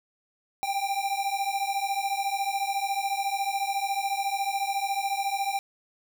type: beating tone pair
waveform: square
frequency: 784 / 798 Hz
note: G5 / G5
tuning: 0 / +31 cents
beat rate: 14 Hz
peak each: -30 dBFS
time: 0.63-5.59 s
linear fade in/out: 0 ms
effects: none